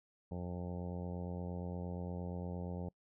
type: harmonic tone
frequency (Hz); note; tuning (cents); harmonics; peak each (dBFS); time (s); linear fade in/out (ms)
88.6; F2; +25; 1 / 2 / 3 / 4 / 5 / 6 / 7 / 8 / 9 / 10; -43 / -42 / -52 / -53 / -50 / -51 / -55 / -60 / -56 / -60; 0.31-2.89; 5
effects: noise-tail reverb RT60 0.1 s tail -25 dB re dry

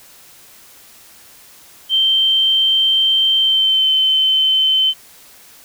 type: tone with pitch glide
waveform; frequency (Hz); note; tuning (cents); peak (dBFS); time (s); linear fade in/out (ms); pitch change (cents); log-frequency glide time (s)
sine; 3128 to 3074; G7 to G7; -4 to -35; -11; 1.89-4.94; 50; -31; 3.37-3.89
effects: white hiss -44 dBFS RMS until 5.64 s

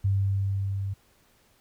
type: tone with level ramp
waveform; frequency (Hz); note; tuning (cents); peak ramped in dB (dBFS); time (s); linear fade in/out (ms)
sine; 98.1; G2; +2; -20 to -28; 0.04-0.94; 10
effects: pink hiss -63 dBFS RMS until 1.6 s

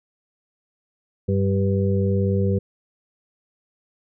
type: harmonic tone with a mistuned harmonic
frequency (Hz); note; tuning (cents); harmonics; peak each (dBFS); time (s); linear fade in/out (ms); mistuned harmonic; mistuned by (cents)
98; G2; 0; 1 / 2 / 4 / 5; -20 / -23 / -26 / -27; 1.28-2.59; 10; 2; -17
effects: none

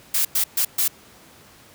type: noise bursts at uneven times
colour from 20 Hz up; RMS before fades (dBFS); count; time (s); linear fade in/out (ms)
blue; -20; 4; 0.14-0.25 / 0.35-0.44 / 0.57-0.65 / 0.78-0.88; 5
effects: pink hiss -49 dBFS RMS until 1.74 s + high-pass 80 Hz 12 dB/octave

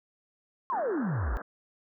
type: exponential sweep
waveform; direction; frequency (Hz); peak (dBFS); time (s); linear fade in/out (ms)
sine; down; 1113 to 46; -27; 0.7-1.37; 0
type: band-pass noise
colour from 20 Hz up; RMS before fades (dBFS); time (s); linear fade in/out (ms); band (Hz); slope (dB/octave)
white; -40; 0.72-1.42; 5; 180 to 1700; 96
effects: none

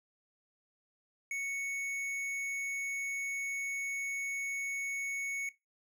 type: tone with tanh clipping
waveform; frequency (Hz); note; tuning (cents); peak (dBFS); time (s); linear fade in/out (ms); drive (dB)
sine; 2217; C#7; 0; -36; 1.31-5.49; 2; 12
effects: noise-tail reverb RT60 0.2 s tail -18 dB re dry

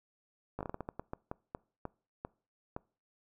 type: slowing click train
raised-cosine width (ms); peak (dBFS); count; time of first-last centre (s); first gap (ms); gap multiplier
1; -24; 15; 0.59-2.765; 17; 1.3
effects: noise-tail reverb RT60 0.4 s tail -24 dB re dry

